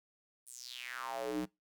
square tone with high-pass filter sweep, 62 Hz, B1, 7 cents sharp, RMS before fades -41 dBFS, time 0.46-1.46 s, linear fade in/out 20 ms, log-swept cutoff 10000 to 220 Hz, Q 4.9, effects noise-tail reverb RT60 0.2 s tail -23 dB re dry

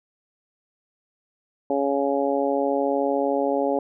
harmonic tone, 139.5 Hz, C#3, 11 cents sharp, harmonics 2 / 3 / 4 / 5 / 6, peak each -26 / -26 / -24 / -29 / -29 dBFS, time 1.7-3.79 s, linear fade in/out 2 ms, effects none

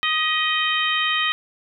harmonic tone with a mistuned harmonic, 622.3 Hz, D#5, in tune, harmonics 2 / 3 / 4 / 5 / 6, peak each -25 / -24 / -26 / -24 / -28 dBFS, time 0.03-1.32 s, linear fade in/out 0 ms, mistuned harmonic 3, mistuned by +31 cents, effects none

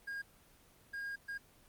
triangle tone bursts at uneven times, 1624 Hz, G#6, 39 cents flat, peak -37 dBFS, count 3, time 0.07-0.22 / 0.93-1.16 / 1.28-1.38 s, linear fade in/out 10 ms, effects pink hiss -64 dBFS RMS until 1.68 s + Opus 24 kbps

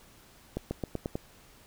accelerating click train, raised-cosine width 2 ms, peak -18 dBFS, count 6, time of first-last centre 0.57-1.155 s, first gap 140 ms, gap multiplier 0.91, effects pink hiss -57 dBFS RMS until 1.66 s

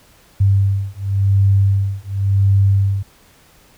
sine beating tone pair, 98 / 98.92 Hz, G2 / G2, 0 / +16 cents, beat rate 0.92 Hz, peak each -15 dBFS, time 0.4-3.03 s, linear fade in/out 10 ms, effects pink hiss -50 dBFS RMS until 3.77 s

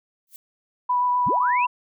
violet noise with exponential growth, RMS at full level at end -37 dBFS, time 0.27-0.36 s, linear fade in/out 1 ms, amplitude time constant 19 ms
sine tone with vibrato, 987 Hz, B5, 1 cent flat, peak -18 dBFS, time 0.89-1.67 s, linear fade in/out 10 ms, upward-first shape sine, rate 7.9 Hz, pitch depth 11 cents each way
sine linear sweep, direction up, 65.3 to 2794 Hz, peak -25 dBFS, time 1.26-1.66 s, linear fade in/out 10 ms
effects none

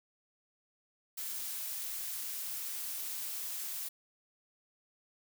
blue noise with amplitude modulation, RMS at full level -38 dBFS, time 1.17-3.89 s, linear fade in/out 10 ms, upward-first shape sine, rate 295 Hz, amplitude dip 30%, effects none

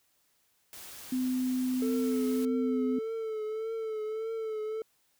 white noise, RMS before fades -46 dBFS, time 0.73-2.45 s, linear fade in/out 0 ms
sine tone, 255.1 Hz, C4, 44 cents flat, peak -27 dBFS, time 1.12-2.99 s, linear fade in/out 5 ms
triangle tone with vibrato, 440 Hz, A4, in tune, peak -30 dBFS, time 1.82-4.82 s, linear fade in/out 2 ms, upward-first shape triangle, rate 1.7 Hz, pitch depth 50 cents each way
effects white hiss -71 dBFS RMS until 5.19 s

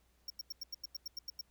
square tone bursts, 5530 Hz, F8, 18 cents flat, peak -39 dBFS, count 11, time 0.28-1.412 s, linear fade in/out 5 ms, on 22 ms, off 89 ms, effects added 60 Hz sine -70 dBFS peak until 1.5 s + pink hiss -74 dBFS RMS until 1.5 s

